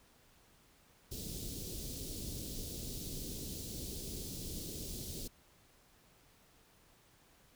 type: band-stop noise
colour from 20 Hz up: pink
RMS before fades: -43 dBFS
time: 1.11-5.28 s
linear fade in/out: 10 ms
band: 440 to 3800 Hz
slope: 24 dB/octave
effects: pink hiss -66 dBFS RMS until 7.55 s